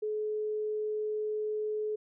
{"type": "tone", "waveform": "sine", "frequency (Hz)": 426.9, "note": "G#4", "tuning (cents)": 48, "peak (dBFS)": -30, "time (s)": [0.02, 1.96], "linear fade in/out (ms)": 10, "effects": []}